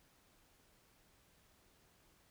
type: silence
effects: pink hiss -70 dBFS RMS until 2.3 s